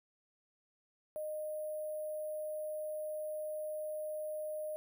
sine tone with sample-and-hold, 614 Hz, D#5, 23 cents flat, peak -37 dBFS, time 1.16-4.76 s, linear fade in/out 0 ms, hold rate 11025 Hz, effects none

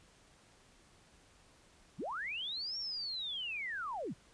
sine linear two-way sweep, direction up then down, 95.2 to 5588 to 95.2 Hz, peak -37 dBFS, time 1.98-4.14 s, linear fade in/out 20 ms, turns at 2.78 s, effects pink hiss -64 dBFS RMS until 4.33 s + resampled to 22050 Hz

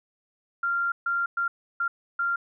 sine tone bursts at uneven times, 1388 Hz, F6, 11 cents flat, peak -23 dBFS, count 5, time 0.63-0.92 / 1.06-1.26 / 1.37-1.48 / 1.8-1.88 / 2.19-2.36 s, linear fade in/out 5 ms, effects none

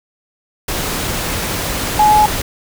sine tone in noise, 846 Hz, G#5, 32 cents sharp, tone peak -7 dBFS, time 1.99-2.26 s, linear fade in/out 5 ms, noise pink, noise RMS -20 dBFS, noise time 0.68-2.42 s, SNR +10 dB, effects none

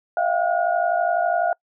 sine tone cluster, 645 / 697 / 773 / 1442 Hz, E5 / F5 / G5 / F#6, -38 / -4 / -24 / -45 cents, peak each -24 / -20 / -28 / -28 dBFS, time 0.17-1.53 s, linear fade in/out 2 ms, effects noise-tail reverb RT60 0.1 s tail -26 dB re dry

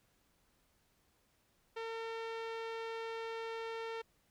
sawtooth tone with low-pass filter, 453.5 Hz, A#4, 48 cents flat, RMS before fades -42 dBFS, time 1.76-4.02 s, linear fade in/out 10 ms, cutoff 3300 Hz, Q 1, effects pink hiss -74 dBFS RMS until 4.3 s

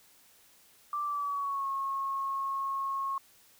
sine tone with pitch glide, 1174.7 to 1089.7 Hz, D6 to C#6, 0 to -30 cents, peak -30 dBFS, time 0.93-3.18 s, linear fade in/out 2 ms, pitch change -130 cents, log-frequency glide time 1.04-1.68 s, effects white hiss -61 dBFS RMS until 3.59 s

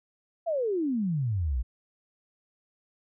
sine exponential sweep, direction down, 698.5 to 55 Hz, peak -25 dBFS, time 0.46-1.63 s, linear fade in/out 20 ms, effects none

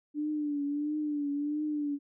sine tone with vibrato, 294.2 Hz, D4, 3 cents sharp, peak -29 dBFS, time 0.14-1.99 s, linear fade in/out 50 ms, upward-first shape triangle, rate 1.5 Hz, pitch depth 64 cents each way, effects none

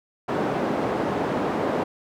white band-pass noise, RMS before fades -25 dBFS, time 0.28-1.84 s, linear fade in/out 10 ms, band 170 to 630 Hz, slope 12 dB/octave, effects none

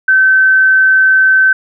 sine tone, 1537 Hz, G6, 35 cents flat, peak -5 dBFS, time 0.08-1.53 s, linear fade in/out 5 ms, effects none

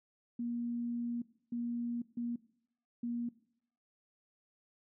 sine tone bursts at uneven times, 237.6 Hz, A#3, 33 cents sharp, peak -34 dBFS, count 4, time 0.39-1.22 / 1.52-2.02 / 2.17-2.36 / 3.03-3.29 s, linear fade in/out 5 ms, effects noise-tail reverb RT60 0.7 s tail -19 dB re dry

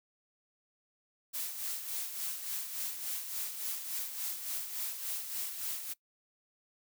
blue noise with tremolo, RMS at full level -36 dBFS, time 1.33-5.94 s, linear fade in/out 20 ms, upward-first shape sine, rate 3.5 Hz, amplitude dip 55%, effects noise-tail reverb RT60 0.1 s tail -21 dB re dry

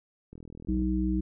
click train, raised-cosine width 3 ms, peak -32 dBFS, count 21, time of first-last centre 0.33-0.82 s, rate 40.8 Hz
harmonic tone, 63 Hz, B1, 35 cents sharp, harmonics 1 / 3 / 5, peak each -29 / -29 / -29 dBFS, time 0.68-1.21 s, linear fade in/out 10 ms
effects none

